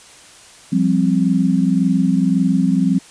sine chord, F suspended second, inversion none, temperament just, 174.61 / 196.44 / 261.9 Hz, F3 / G3 / C4, 0 / +4 / +2 cents, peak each -17 dBFS, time 0.72-2.99 s, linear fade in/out 10 ms, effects white hiss -43 dBFS RMS until 3.1 s + resampled to 22050 Hz

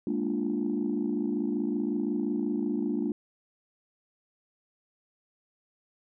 sine chord, Bb dominant seventh, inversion third, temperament equal, 207.7 / 233.1 / 293.7 / 349.2 Hz, Ab3 / Bb3 / D4 / F4, 0 / 0 / 0 / 0 cents, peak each -32 / -31 / -30 / -33 dBFS, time 0.07-3.12 s, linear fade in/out 2 ms, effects tanh soft clip ceiling -19 dBFS

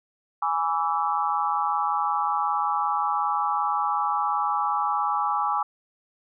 sine chord, E dominant seventh, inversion first, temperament equal with one note detuned, 830.6 / 987.8 / 1153.1 / 1318.5 Hz, G#5 / B5 / D6 / E6, 0 / 0 / -32 / 0 cents, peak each -26 / -30 / -26 / -30 dBFS, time 0.42-5.63 s, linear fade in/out 5 ms, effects none

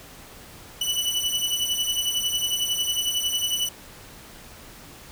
sawtooth beating tone pair, 2960 / 2971 Hz, F#7 / F#7, 0 / +6 cents, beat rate 11 Hz, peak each -24 / -22 dBFS, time 0.81-3.69 s, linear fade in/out 5 ms, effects pink hiss -45 dBFS RMS until 5.11 s

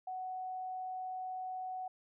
sine tone, 744 Hz, F#5, 9 cents sharp, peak -38 dBFS, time 0.07-1.88 s, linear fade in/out 5 ms, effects none

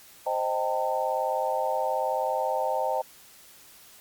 sine chord, A half-diminished seventh, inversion first, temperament equal with one note detuned, 523.3 / 622.3 / 784 / 902.7 Hz, C5 / Eb5 / G5 / A5, 0 / 0 / 0 / +44 cents, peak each -30 dBFS, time 0.26-3.02 s, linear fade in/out 10 ms, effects white hiss -52 dBFS RMS until 4 s + Opus 48 kbps

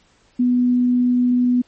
sine tone, 246.9 Hz, B3, in tune, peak -13 dBFS, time 0.39-1.62 s, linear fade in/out 10 ms, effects pink hiss -57 dBFS RMS until 1.67 s + MP3 32 kbps

